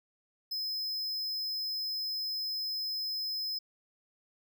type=tone; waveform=square; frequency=5100 Hz; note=D#8; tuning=42 cents sharp; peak=-33 dBFS; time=0.51-3.59 s; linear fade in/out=10 ms; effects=none